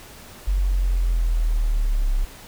sine linear sweep, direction down, 47.6 to 33.26 Hz, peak -17 dBFS, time 0.47-2.25 s, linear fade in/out 10 ms, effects pink hiss -43 dBFS RMS until 2.47 s

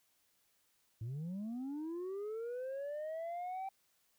sine linear sweep, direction up, 105.6 to 780 Hz, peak -36 dBFS, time 1.01-3.69 s, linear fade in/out 5 ms, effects tanh soft clip ceiling -38 dBFS + white hiss -75 dBFS RMS until 4.18 s

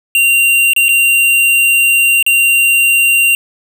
square tone with dropouts, 2768 Hz, F7, 16 cents flat, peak -8 dBFS, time 0.15-3.35 s, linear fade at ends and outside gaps 1 ms, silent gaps 0.734-0.763 / 0.884-0.89 / 2.227-2.264 s, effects none

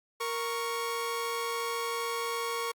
sawtooth tone pair together, 466.2 / 1108.7 Hz, A#4 / C#6, 0 / 0 cents, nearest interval octave + minor third, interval 1500 cents, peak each -30 / -30 dBFS, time 0.2-2.72 s, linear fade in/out 10 ms, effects Opus 48 kbps

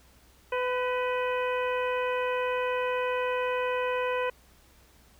harmonic tone with a mistuned harmonic, 501 Hz, B4, 25 cents sharp, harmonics 1 / 2 / 3 / 4 / 5 / 6, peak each -28 / -32 / -37 / -40 / -37 / -45 dBFS, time 0.52-4.3 s, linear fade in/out 5 ms, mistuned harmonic 4, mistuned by -47 cents, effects added 63 Hz sine -60 dBFS peak until 5.19 s + pink hiss -60 dBFS RMS until 5.19 s

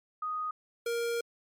sine / square tone pair in turn, 1244.5 / 468.6 Hz, D#6 / A#4, 0 / +9 cents, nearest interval octave + perfect fourth, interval 1691 cents, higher first, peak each -31 / -30 dBFS, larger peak second, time 0.22-0.51 / 0.86-1.21 s, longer second, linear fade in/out 5 ms, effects MP3 64 kbps

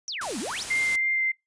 sine exponential two-way sweep, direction down then up, 6120 to 193.3 to 6120 Hz, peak -30 dBFS, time 0.08-0.63 s, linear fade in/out 0 ms, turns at 0.39 s
white noise, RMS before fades -34 dBFS, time 0.21-0.96 s, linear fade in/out 5 ms
sine tone with vibrato, 2093 Hz, C7, in tune, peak -22 dBFS, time 0.7-1.32 s, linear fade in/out 10 ms, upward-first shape sine, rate 3.2 Hz, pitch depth 9 cents each way
effects noise-tail reverb RT60 0.2 s tail -26 dB re dry + resampled to 22050 Hz

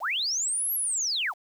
sine linear two-way sweep, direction up then down, 515 to 11840 to 575 Hz, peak -25 dBFS, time 0-1.34 s, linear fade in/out 50 ms, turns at 0.73 s, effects 9-bit

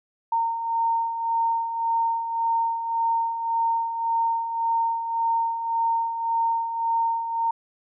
sine beating tone pair, 916 / 917.8 Hz, A#5 / A#5, -31 / -27 cents, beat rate 1.8 Hz, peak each -30 / -22 dBFS, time 0.32-7.51 s, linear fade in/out 5 ms, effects none

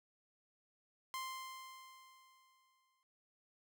sawtooth tone with exponential decay, 1046.5 Hz, C6, in tune, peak -36 dBFS, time 1.14-3.03 s, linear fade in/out 0 ms, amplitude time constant 410 ms, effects none

